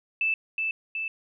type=tone with echo; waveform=sine; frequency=2637 Hz; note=E7; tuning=in tune; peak=-22 dBFS; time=0.21-0.34 s; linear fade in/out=2 ms; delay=370 ms; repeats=2; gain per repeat=-3 dB; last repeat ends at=1.08 s; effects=none